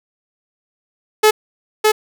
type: tone with echo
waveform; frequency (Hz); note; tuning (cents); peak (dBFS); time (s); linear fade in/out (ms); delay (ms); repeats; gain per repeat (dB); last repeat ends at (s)
sawtooth; 429.4; A4; -42; -4; 1.23-1.31; 10; 610; 1; -2; 1.92
effects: none